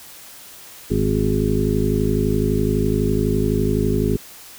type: harmonic tone with a mistuned harmonic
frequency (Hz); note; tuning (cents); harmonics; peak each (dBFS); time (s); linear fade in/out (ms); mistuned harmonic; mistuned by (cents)
51.91; G#1; 0; 1 / 2 / 3 / 4 / 5 / 7 / 8; -24 / -24 / -24 / -24 / -24 / -24 / -24; 0.9-4.17; 10; 1; -120
effects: white hiss -41 dBFS RMS until 4.58 s